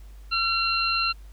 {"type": "tone cluster", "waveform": "sine", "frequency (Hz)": [1357, 2745, 4126], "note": ["E6", "F7", "C8"], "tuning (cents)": [50, -31, -25], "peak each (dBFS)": -26, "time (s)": [0.31, 1.13], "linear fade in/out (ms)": 20, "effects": ["added 50 Hz sine -41 dBFS peak until 1.32 s", "pink hiss -59 dBFS RMS until 1.32 s"]}